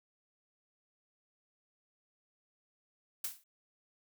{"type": "noise with exponential decay", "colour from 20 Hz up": "blue", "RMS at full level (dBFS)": -33, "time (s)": [3.24, 3.44], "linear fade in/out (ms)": 5, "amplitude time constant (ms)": 42, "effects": []}